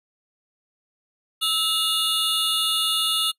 square tone cluster, 1304 / 2857 / 3498 / 3740 / 4254 Hz, E6 / F7 / A7 / A#7 / C8, -19 / +39 / -11 / +5 / +28 cents, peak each -31 / -25 / -25 / -30 / -31 dBFS, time 1.41-3.32 s, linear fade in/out 20 ms, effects noise-tail reverb RT60 0.1 s tail -24 dB re dry + resampled to 32000 Hz

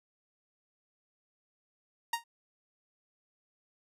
sawtooth tone with exponential decay, 932.3 Hz, A#5, in tune, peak -22 dBFS, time 2.13-2.24 s, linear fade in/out 5 ms, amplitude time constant 23 ms, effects resampled to 32000 Hz

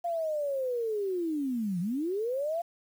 sine linear two-way sweep, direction down then up, 698.5 to 167 to 698.5 Hz, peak -28 dBFS, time 0.04-2.62 s, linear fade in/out 10 ms, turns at 1.8 s, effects 9-bit

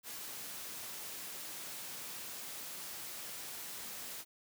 white high-pass noise, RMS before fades -45 dBFS, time 0.03-4.25 s, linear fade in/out 50 ms, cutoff 100 Hz, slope 12 dB/octave, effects none

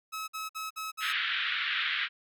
sawtooth tone bursts, 1288 Hz, E6, 41 cents flat, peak -31 dBFS, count 5, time 0.12-1.132 s, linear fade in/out 20 ms, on 160 ms, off 53 ms
pink band-pass noise, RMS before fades -31 dBFS, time 1-2.09 s, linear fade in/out 50 ms, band 1400 to 3700 Hz, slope 48 dB/octave
effects none

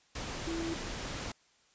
sine tone in noise, 331.2 Hz, E4, 8 cents sharp, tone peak -34 dBFS, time 0.47-0.74 s, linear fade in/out 5 ms, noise pink, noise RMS -39 dBFS, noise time 0.15-1.32 s, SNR +2 dB, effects white hiss -67 dBFS RMS until 1.74 s + resampled to 16000 Hz

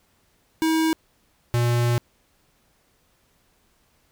square tone pair in turn, 320.5 / 119.77 Hz, E4 / A#2, -49 / +47 cents, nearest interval octave + perfect fourth, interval 1704 cents, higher first, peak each -19 dBFS, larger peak neither, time 0.62-0.93 / 1.54-1.98 s, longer second, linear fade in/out 0 ms, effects pink hiss -64 dBFS RMS until 4.11 s

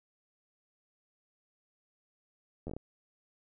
slowing click train, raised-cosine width 2 ms, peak -27 dBFS, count 6, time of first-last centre 2.67-2.766 s, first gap 11 ms, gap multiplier 1.28, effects none

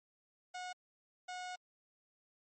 sawtooth tone bursts at uneven times, 728 Hz, F#5, 28 cents flat, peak -38 dBFS, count 2, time 0.54-0.73 / 1.28-1.56 s, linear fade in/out 10 ms, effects MP3 32 kbps

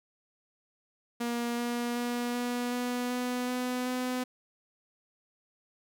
sawtooth tone with pitch steps, 237.4 / 239.5 / 241.5 / 243.7 / 245.8 / 247.9 / 250.1 / 252.2 Hz, A#3 / A#3 / B3 / B3 / B3 / B3 / B3 / B3, +32 / +47 / -39 / -23 / -8 / +7 / +22 / +36 cents, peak -26 dBFS, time 1.2-4.24 s, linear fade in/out 10 ms, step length 380 ms, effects none

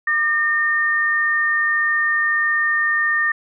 sine tone pair together, 1200 / 1825.4 Hz, D6 / A#6, +37 / -37 cents, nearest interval perfect fifth, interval 726 cents, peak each -24 / -16 dBFS, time 0.07-3.32 s, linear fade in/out 5 ms, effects none

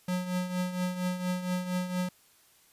square tone with tremolo, 181.3 Hz, F#3, 35 cents flat, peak -27 dBFS, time 0.08-2.09 s, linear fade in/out 5 ms, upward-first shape triangle, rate 4.3 Hz, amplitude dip 70%, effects white hiss -62 dBFS RMS until 2.72 s + resampled to 32000 Hz

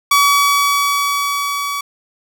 sawtooth tone with level ramp, 1138 Hz, C#6, 45 cents sharp, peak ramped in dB -5 to -16 dBFS, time 0.11-1.81 s, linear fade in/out 5 ms, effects none

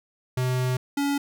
square tone pair in turn, 127.3 / 282.8 Hz, C3 / C#4, -47 / +35 cents, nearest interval octave + major second, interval 1382 cents, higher second, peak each -23 dBFS, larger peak neither, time 0.37-0.77 / 0.97-1.18 s, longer first, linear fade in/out 5 ms, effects none

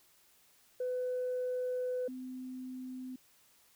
sine tone pair in turn, 502 / 256.1 Hz, B4 / C4, +28 / -37 cents, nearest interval octave, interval 1165 cents, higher first, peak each -31 / -40 dBFS, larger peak first, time 0.8-2.08 / 2.08-3.16 s, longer first, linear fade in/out 5 ms, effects tanh soft clip ceiling -29 dBFS + white hiss -66 dBFS RMS until 3.75 s

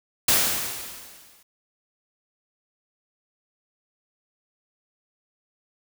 white noise with exponential decay, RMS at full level -17 dBFS, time 0.28-1.43 s, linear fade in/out 5 ms, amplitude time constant 250 ms, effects none

